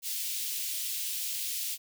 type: high-pass noise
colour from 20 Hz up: white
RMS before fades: -34 dBFS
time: 0.02-1.78 s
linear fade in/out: 50 ms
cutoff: 2600 Hz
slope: 24 dB/octave
effects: none